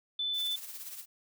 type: tone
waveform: sine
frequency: 3512 Hz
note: A7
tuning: 4 cents flat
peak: -30 dBFS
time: 0.19-0.56 s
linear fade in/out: 5 ms
type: noise with tremolo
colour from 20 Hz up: blue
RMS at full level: -41 dBFS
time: 0.33-1.06 s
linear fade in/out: 50 ms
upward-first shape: triangle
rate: 17 Hz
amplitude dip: 60%
effects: none